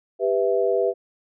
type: chord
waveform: sine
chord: E minor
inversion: first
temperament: just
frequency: 395.6 / 494.4 / 659.3 Hz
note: G4 / B4 / E5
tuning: +16 / +2 / 0 cents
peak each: -22 / -22 / -24 dBFS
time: 0.19-0.94 s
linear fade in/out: 50 ms
effects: none